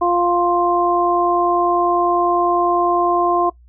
harmonic tone, 350 Hz, F4, 4 cents sharp, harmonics 1 / 2 / 3, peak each -18 / -18 / -18 dBFS, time 0.01-3.5 s, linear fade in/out 10 ms, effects noise-tail reverb RT60 0.1 s tail -20 dB re dry + added 60 Hz sine -44 dBFS peak until 3.68 s

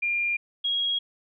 sine tone pair in turn, 2400 / 3294 Hz, D7 / G#7, +37 / -15 cents, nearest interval perfect fourth, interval 548 cents, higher second, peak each -23 dBFS, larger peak neither, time 0.02-0.37 / 0.64-0.99 s, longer neither, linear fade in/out 10 ms, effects none

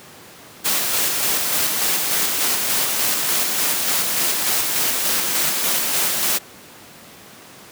white noise with tremolo, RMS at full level -19 dBFS, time 0.64-6.39 s, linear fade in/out 20 ms, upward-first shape square, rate 3.4 Hz, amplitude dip 25%, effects pink hiss -42 dBFS RMS until 7.71 s + high-pass 150 Hz 12 dB/octave

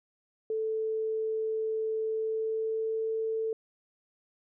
sine tone with pitch glide, 439.9 to 444.2 Hz, A4 to A4, 0 to +16 cents, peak -28 dBFS, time 0.5-3.53 s, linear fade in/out 2 ms, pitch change +16 cents, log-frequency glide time 2-3.09 s, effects none

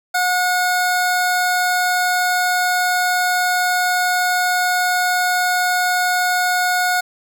square tone pair together, 725.5 / 1452 Hz, F#5 / F#6, -34 / -33 cents, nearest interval octave, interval 1201 cents, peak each -19 dBFS, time 0.14-7.01 s, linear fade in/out 10 ms, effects none

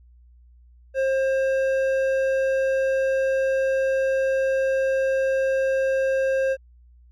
sine tone with hard clipping, 533 Hz, C5, 32 cents sharp, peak -21 dBFS, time 0.94-6.57 s, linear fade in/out 50 ms, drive 8 dB, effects added 60 Hz sine -49 dBFS peak until 7.11 s

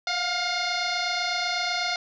sine tone with frequency modulation, 1436 Hz, F6, 48 cents sharp, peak -24 dBFS, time 0.07-1.96 s, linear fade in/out 2 ms, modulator 711 Hz, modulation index 5.2, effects none

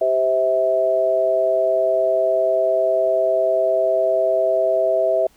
harmonic tone, 130 Hz, C3, 11 cents flat, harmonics 3 / 4 / 5, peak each -24 / -23 / -16 dBFS, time 0.01-5.27 s, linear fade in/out 5 ms, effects pink hiss -56 dBFS RMS until 5.36 s

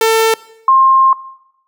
sawtooth / sine tone pair in turn, 447.4 / 1061.8 Hz, A4 / C6, +29 / +25 cents, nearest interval octave + minor third, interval 1496 cents, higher second, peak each -5 dBFS, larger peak neither, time 0.01-0.34 / 0.68-1.13 s, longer second, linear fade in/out 2 ms, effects noise-tail reverb RT60 0.9 s tail -21 dB re dry

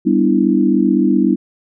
sine chord, E minor seventh, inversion first, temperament equal with one note detuned, 196 / 246.1 / 293.7 / 329.6 Hz, G3 / B3 / D4 / E4, 0 / -6 / 0 / 0 cents, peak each -16 dBFS, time 0.05-1.36 s, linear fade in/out 20 ms, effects none

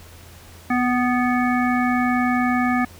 harmonic tone with a mistuned harmonic, 246.9 Hz, B3, in tune, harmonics 1 / 3 / 5 / 7 / 9, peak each -19 / -24 / -26 / -27 / -29 dBFS, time 0.7-2.85 s, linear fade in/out 5 ms, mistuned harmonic 3, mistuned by +19 cents, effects added 85 Hz sine -44 dBFS peak until 2.99 s + pink hiss -46 dBFS RMS until 2.99 s

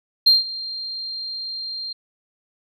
sine tone with ADSR envelope, 4186 Hz, C8, in tune, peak -7 dBFS, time 0.26-1.93 s, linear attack 12 ms, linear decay 160 ms, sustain -20 dB, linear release 9 ms, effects tanh soft clip ceiling -7 dBFS

